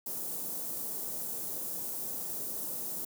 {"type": "band-stop noise", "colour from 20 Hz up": "white", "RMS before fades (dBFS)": -37, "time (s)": [0.06, 3.05], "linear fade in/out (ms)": 5, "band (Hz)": [580, 9900], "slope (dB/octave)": 12, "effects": ["high-pass 150 Hz 12 dB/octave"]}